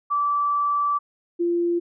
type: tone pair in turn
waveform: sine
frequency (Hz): 1160 / 344.7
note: D6 / F4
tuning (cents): -22 / -23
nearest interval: octave + major sixth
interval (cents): 2101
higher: first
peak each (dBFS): -19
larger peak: neither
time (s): 0.1-0.99 / 1.39-1.8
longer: first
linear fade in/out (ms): 20
effects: none